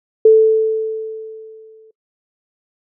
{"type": "tone with exponential decay", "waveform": "sine", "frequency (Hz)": 440, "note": "A4", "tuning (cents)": 0, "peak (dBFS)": -3, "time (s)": [0.25, 1.91], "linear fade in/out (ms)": 5, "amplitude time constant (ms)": 360, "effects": ["noise-tail reverb RT60 0.1 s tail -24 dB re dry"]}